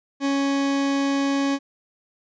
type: tone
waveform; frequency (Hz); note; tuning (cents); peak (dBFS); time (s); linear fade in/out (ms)
40% pulse; 277.2; C#4; 0; -19; 0.2-1.59; 50
effects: resampled to 16000 Hz